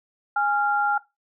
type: tone pair together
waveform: sine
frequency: 825 / 1387.5 Hz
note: G#5 / F6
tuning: -12 / -12 cents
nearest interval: major sixth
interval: 900 cents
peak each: -22 dBFS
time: 0.36-0.98 s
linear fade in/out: 5 ms
effects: noise-tail reverb RT60 0.2 s tail -18 dB re dry